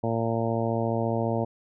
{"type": "harmonic tone", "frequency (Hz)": 114.5, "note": "A#2", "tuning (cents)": -31, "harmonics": [1, 2, 3, 4, 5, 6, 7, 8], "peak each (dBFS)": [-29, -30, -33, -32, -31, -33, -38, -37], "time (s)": [0.03, 1.45], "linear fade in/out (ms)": 10, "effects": []}